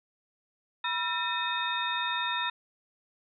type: tone cluster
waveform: sine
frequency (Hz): 972 / 1351 / 1810 / 2532 / 3678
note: B5 / E6 / A6 / D#7 / A#7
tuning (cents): -28 / +42 / +48 / +30 / -24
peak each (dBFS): -33 / -36 / -34 / -38 / -33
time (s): 0.84-2.5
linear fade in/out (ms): 5
effects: none